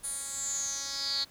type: tone with band-pass filter sweep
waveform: 10% pulse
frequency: 276.7 Hz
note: C#4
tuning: 3 cents flat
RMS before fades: -34 dBFS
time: 0.03-1.25 s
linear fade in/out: 20 ms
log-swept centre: 9800 to 4300 Hz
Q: 10
effects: pink hiss -57 dBFS RMS until 1.3 s